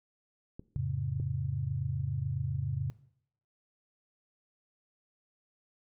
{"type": "clicks", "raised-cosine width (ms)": 3, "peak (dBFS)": -30, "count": 2, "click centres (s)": [0.595, 1.2]}
{"type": "chord", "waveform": "sine", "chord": "F augmented", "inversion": "none", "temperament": "just", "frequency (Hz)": [87.31, 109.13, 136.42], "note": ["F2", "A2", "C#3"], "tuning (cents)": [0, -14, -27], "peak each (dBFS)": [-37, -35, -32], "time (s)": [0.76, 2.9], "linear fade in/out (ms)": 0}
{"effects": ["noise-tail reverb RT60 0.7 s tail -19 dB re dry"]}